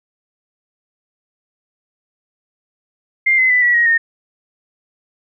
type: tone with pitch steps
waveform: sine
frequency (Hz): 2100 / 2045 / 1991.3 / 1939.1 / 1888.3 / 1838.7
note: C7 / C7 / B6 / B6 / A#6 / A#6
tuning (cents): +6 / -40 / +14 / -32 / +22 / -24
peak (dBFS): -10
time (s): 3.26-3.98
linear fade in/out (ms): 10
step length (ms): 120
effects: none